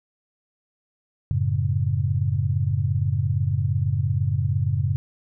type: chord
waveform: sine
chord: F# minor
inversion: none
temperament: equal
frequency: 92.5 / 110 / 138.59 Hz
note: F#2 / A2 / C#3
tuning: 0 / 0 / 0 cents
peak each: -24 dBFS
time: 1.31-4.96 s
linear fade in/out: 0 ms
effects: none